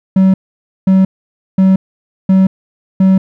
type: tone bursts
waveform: triangle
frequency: 190 Hz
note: F#3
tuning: 46 cents sharp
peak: -3 dBFS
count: 5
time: 0.16-3.18 s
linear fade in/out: 5 ms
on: 180 ms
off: 530 ms
effects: none